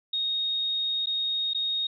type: tone with dropouts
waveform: sine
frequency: 3729 Hz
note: A#7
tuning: in tune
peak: -25 dBFS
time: 0.13-1.87 s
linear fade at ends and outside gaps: 5 ms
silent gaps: 1.059-1.069 / 1.535-1.546 s
effects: none